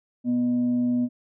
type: tone with frequency modulation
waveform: sine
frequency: 244.8 Hz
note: B3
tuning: 15 cents flat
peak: -20 dBFS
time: 0.24-1.09 s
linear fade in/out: 50 ms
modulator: 370 Hz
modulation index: 0.22
effects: none